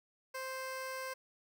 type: tone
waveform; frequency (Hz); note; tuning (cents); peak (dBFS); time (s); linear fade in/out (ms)
15% pulse; 523.3; C5; 0; -33; 0.34-1.14; 10
effects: none